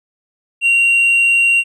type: tone with tanh clipping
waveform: triangle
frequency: 2756 Hz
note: F7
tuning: 24 cents flat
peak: -10 dBFS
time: 0.61-1.64 s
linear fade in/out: 50 ms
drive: 7 dB
effects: none